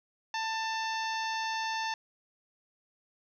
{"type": "harmonic tone", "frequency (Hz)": 890, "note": "A5", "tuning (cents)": 20, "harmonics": [1, 2, 3, 4, 5, 6, 7], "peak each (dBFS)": [-33, -37, -41, -43, -44, -44, -48], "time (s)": [0.34, 1.94], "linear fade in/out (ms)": 2, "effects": ["11-bit"]}